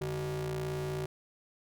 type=ring-modulated tone; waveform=45% pulse; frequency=115.8 Hz; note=A#2; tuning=11 cents flat; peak=-30 dBFS; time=0.01-1.06 s; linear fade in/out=5 ms; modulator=261 Hz; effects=none